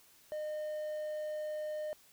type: tone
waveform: triangle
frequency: 610 Hz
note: D#5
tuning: 34 cents flat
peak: -34 dBFS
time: 0.32-1.93 s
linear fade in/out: 0 ms
effects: white hiss -63 dBFS RMS until 2.12 s